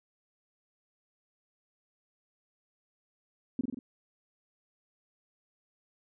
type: tone with echo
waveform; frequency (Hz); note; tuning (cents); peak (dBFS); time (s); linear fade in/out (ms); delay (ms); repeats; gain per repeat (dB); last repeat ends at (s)
sine; 252.3; B3; +37; -25; 3.59-3.61; 2; 45; 4; -3; 3.79
effects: none